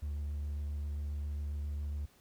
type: tone with vibrato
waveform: triangle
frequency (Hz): 73.2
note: D2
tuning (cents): -5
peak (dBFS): -32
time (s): 0.02-2.06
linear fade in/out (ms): 10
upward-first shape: square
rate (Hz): 7.4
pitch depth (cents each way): 10
effects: tanh soft clip ceiling -28 dBFS + pink hiss -65 dBFS RMS until 2.2 s